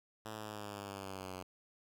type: exponential sweep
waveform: 5% pulse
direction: down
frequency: 110 to 91.6 Hz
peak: -32 dBFS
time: 0.25-1.43 s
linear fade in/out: 10 ms
effects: none